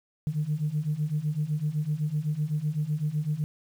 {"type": "beating tone pair", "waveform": "sine", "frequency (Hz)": [146.83, 154.73], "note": ["D3", "D#3"], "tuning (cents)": [0, -9], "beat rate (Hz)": 7.9, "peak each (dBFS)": [-29, -27], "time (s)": [0.27, 3.44], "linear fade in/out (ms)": 0, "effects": ["tanh soft clip ceiling -19 dBFS", "9-bit"]}